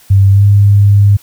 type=tone with pitch glide; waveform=sine; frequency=98 to 101.22 Hz; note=G2 to G#2; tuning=0 to -44 cents; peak=-3 dBFS; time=0.1-1.17 s; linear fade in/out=10 ms; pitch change=+56 cents; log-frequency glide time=0.31-0.44 s; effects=white hiss -43 dBFS RMS until 1.22 s